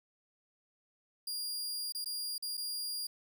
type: tone with dropouts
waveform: sawtooth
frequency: 4820 Hz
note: D8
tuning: 44 cents sharp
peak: -33 dBFS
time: 1.27-3.07 s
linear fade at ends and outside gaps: 5 ms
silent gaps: 1.923-1.948 / 2.045-2.058 / 2.381-2.424 / 2.571-2.576 s
effects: none